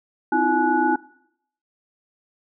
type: tone cluster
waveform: sine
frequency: 258.3 / 317.1 / 344.9 / 848 / 1471 Hz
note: C4 / D#4 / F4 / G#5 / F#6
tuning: -22 / +33 / -22 / +36 / -11 cents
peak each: -26 / -23 / -25 / -20 / -25 dBFS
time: 0.32-0.96 s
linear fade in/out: 5 ms
effects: noise-tail reverb RT60 0.7 s tail -20 dB re dry